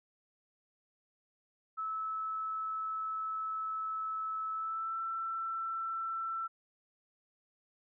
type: tone with pitch glide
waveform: sine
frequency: 1303 to 1337.3 Hz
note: E6 to E6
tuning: -20 to +24 cents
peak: -34 dBFS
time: 1.77-6.48 s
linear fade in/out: 20 ms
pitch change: +44 cents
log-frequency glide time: 4.52-5 s
effects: none